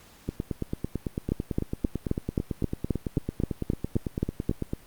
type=two click trains; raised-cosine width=3 ms; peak=-15 / -11 dBFS; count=41 / 13; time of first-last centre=0.29-4.734 / 1.32-4.495 s; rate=9 / 3.78 Hz; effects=pink hiss -54 dBFS RMS until 4.86 s + Opus 48 kbps